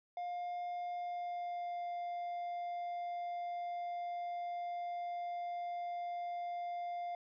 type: tone with pitch glide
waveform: triangle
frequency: 707 to 700.5 Hz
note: F5 to F5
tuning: +21 to +5 cents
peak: -36 dBFS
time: 0.17-7.15 s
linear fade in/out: 2 ms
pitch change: -16 cents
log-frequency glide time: 0.88-1.85 s
effects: resampled to 11025 Hz